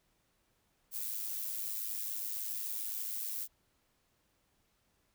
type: noise with amplitude modulation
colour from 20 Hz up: violet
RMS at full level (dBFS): -36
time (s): 0.91-3.48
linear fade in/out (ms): 50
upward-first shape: sine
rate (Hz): 107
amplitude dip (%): 55
effects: pink hiss -75 dBFS RMS until 5.14 s